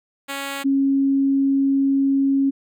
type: tone pair in turn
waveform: 5% pulse / sine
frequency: 277.2 / 273.7 Hz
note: C#4 / C#4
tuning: 0 / -22 cents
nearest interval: unison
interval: 22 cents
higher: first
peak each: -15 dBFS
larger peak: neither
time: 0.28-0.64 / 0.64-2.51 s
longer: second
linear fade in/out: 20 ms
effects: none